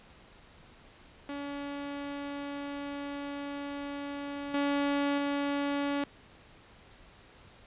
sawtooth tone with level steps, 284.1 Hz, C#4, 43 cents sharp, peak -32 / -23 / -25 dBFS, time 1.29-6.04 s, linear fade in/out 2 ms, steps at 4.54 / 5.18 s, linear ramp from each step 2 ms, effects pink hiss -56 dBFS RMS until 7.66 s + resampled to 8000 Hz

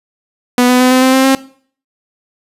sawtooth tone with pitch steps, 246.9 / 250.2 / 253.5 / 256.9 / 260.4 / 263.9 / 267.4 Hz, B3 / B3 / B3 / C4 / C4 / C4 / C4, 0 / +23 / +45 / -32 / -8 / +15 / +38 cents, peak -3 dBFS, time 0.58-1.35 s, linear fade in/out 2 ms, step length 110 ms, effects noise-tail reverb RT60 0.5 s tail -19 dB re dry + resampled to 32000 Hz

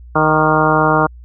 harmonic tone with a mistuned harmonic, 155.56 Hz, D#3, in tune, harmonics 1 / 2 / 3 / 4 / 5 / 6 / 7 / 8 / 9, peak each -19 / -19 / -19 / -19 / -19 / -19 / -19 / -19 / -19 dBFS, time 0.15-1.07 s, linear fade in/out 10 ms, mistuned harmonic 8, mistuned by -45 cents, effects added 60 Hz sine -34 dBFS peak until 1.24 s

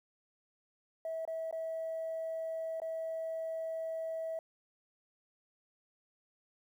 sine tone with dropouts, 649 Hz, E5, 27 cents flat, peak -34 dBFS, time 1.05-4.39 s, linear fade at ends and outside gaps 2 ms, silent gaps 1.252-1.276 / 1.511-1.526 / 2.801-2.818 s, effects tanh soft clip ceiling -32 dBFS + 11-bit

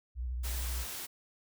sine tone with vibrato, 61.74 Hz, B1, in tune, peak -33 dBFS, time 0.15-0.86 s, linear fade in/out 50 ms, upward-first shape sine, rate 13 Hz, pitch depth 88 cents each way
white noise, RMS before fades -41 dBFS, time 0.43-1.07 s, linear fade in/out 20 ms
effects none

